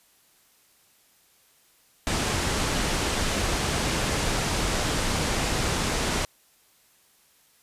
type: low-pass noise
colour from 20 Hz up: pink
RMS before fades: -26 dBFS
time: 2.07-6.25 s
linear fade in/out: 0 ms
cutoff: 9300 Hz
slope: 24 dB/octave
effects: white hiss -61 dBFS RMS until 7.62 s + resampled to 32000 Hz